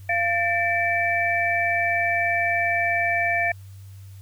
sine tone cluster, 689 / 1788 / 2312 Hz, F5 / A6 / D7, -24 / +27 / -28 cents, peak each -24 dBFS, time 0.09-3.52 s, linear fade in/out 5 ms, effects added 97 Hz sine -39 dBFS peak until 4.21 s + white hiss -57 dBFS RMS until 4.21 s

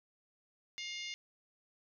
harmonic tone, 709 Hz, F5, 26 cents sharp, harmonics 3 / 4 / 5 / 6 / 7 / 8 / 9, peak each -44 / -46 / -47 / -52 / -50 / -56 / -52 dBFS, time 0.78-1.14 s, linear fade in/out 0 ms, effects none

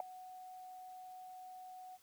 sine tone with ADSR envelope, 740 Hz, F#5, in tune, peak -28 dBFS, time 0-1.98 s, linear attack 3 ms, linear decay 3 ms, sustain -21 dB, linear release 36 ms, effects tanh soft clip ceiling -27 dBFS + white hiss -68 dBFS RMS until 2.02 s

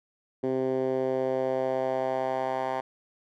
10% pulse tone with band-pass filter sweep, 130.81 Hz, C3, in tune, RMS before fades -28 dBFS, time 0.43-2.81 s, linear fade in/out 10 ms, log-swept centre 350 to 920 Hz, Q 2, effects none

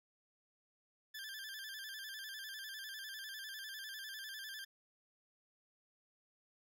20% pulse tone with vibrato, 1661.2 Hz, G#6, in tune, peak -40 dBFS, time 1.14-4.65 s, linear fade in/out 10 ms, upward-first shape square, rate 10 Hz, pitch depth 80 cents each way, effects none

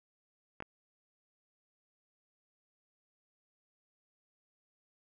clicks, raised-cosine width 0.5 ms, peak -26 dBFS, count 2, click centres 0.604 / 0.624 s, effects none

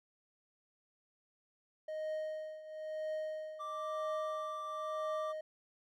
triangle tone with tremolo, 622.3 Hz, D#5, in tune, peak -33 dBFS, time 1.88-5.41 s, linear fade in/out 5 ms, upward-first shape triangle, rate 1 Hz, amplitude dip 80%
triangle tone, 1174.7 Hz, D6, in tune, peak -38 dBFS, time 3.59-5.33 s, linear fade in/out 20 ms
effects none

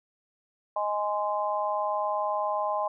harmonic tone, 207.7 Hz, G#3, in tune, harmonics 3 / 4 / 5, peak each -30 / -30 / -30 dBFS, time 0.76-2.88 s, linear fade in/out 5 ms, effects none

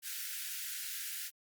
white high-pass noise, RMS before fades -41 dBFS, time 0.02-1.31 s, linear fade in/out 50 ms, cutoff 1400 Hz, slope 96 dB/octave, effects Opus 48 kbps

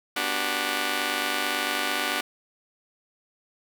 5% pulse chord, G major seventh, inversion first, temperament just, 245 / 294 / 367.5 / 392 Hz, B3 / D4 / F#4 / G4, -14 / +2 / -12 / 0 cents, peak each -22 / -19 / -22 / -22 dBFS, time 0.16-2.21 s, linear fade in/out 5 ms, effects none

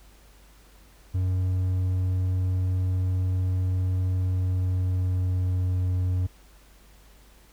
triangle tone with pitch glide, 92.3 to 91.24 Hz, F#2 to F#2, -4 to -24 cents, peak -20 dBFS, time 1.14-6.27 s, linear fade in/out 10 ms, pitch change -20 cents, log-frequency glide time 4.12-5.96 s, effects added 50 Hz sine -52 dBFS peak until 7.52 s + pink hiss -57 dBFS RMS until 7.52 s

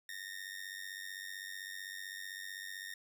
sawtooth tone with amplitude modulation, 1837 Hz, A#6, 26 cents flat, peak -36 dBFS, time 0.09-2.94 s, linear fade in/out 2 ms, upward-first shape sine, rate 95.7 Hz, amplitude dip 80%, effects none

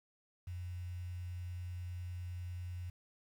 sine tone with quantisation, 89 Hz, F2, 33 cents sharp, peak -40 dBFS, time 0.47-2.9 s, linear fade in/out 5 ms, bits 10, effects none

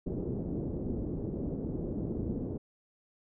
white low-pass noise, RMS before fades -35 dBFS, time 0.06-2.58 s, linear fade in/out 10 ms, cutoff 380 Hz, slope 24 dB/octave, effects none

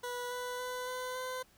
20% pulse tone with pitch steps, 490.2 / 495.3 / 500.5 / 505.7 / 511 Hz, B4 / B4 / B4 / B4 / C5, -13 / +5 / +23 / +41 / -41 cents, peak -32 dBFS, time 0.03-1.43 s, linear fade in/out 10 ms, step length 280 ms, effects pink hiss -65 dBFS RMS until 1.57 s

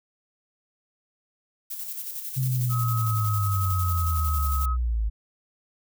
violet noise with tremolo, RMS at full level -33 dBFS, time 1.7-4.66 s, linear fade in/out 10 ms, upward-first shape square, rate 11 Hz, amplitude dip 40%
sine linear sweep, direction down, 132.1 to 51.91 Hz, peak -22 dBFS, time 2.36-5.1 s, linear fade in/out 20 ms
sine tone, 1273 Hz, D#6, 39 cents sharp, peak -29 dBFS, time 2.69-4.77 s, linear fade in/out 50 ms
effects none

